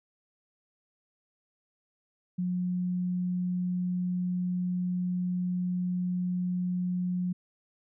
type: tone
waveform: sine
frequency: 180 Hz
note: F#3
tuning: 47 cents flat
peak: -27 dBFS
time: 2.38-7.33 s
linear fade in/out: 10 ms
effects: none